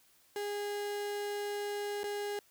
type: tone with dropouts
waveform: 35% pulse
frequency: 410.3 Hz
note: G#4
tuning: 21 cents flat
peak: -33 dBFS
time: 0.36-2.39 s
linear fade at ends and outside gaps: 1 ms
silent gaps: 2.033-2.04 s
effects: white hiss -66 dBFS RMS until 2.5 s